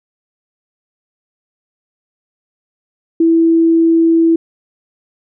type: tone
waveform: sine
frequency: 329.6 Hz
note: E4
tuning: in tune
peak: -7 dBFS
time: 3.2-4.36 s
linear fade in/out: 5 ms
effects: none